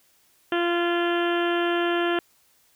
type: harmonic tone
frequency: 345.4 Hz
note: F4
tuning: 19 cents flat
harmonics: 1 / 2 / 3 / 4 / 5 / 6 / 7 / 8 / 9 / 10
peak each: -23 / -29 / -34 / -31 / -31 / -42 / -41 / -36 / -35 / -45 dBFS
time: 0.52-2.19 s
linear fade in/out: 2 ms
effects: white hiss -62 dBFS RMS until 2.75 s